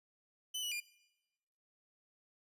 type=tone with pitch steps; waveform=sawtooth; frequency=3020 / 2939 / 2405 Hz; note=F#7 / F#7 / D7; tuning=+35 / -12 / +41 cents; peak=-34 dBFS; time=0.54-0.804 s; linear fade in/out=10 ms; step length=88 ms; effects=noise-tail reverb RT60 1.0 s tail -21 dB re dry + resampled to 32000 Hz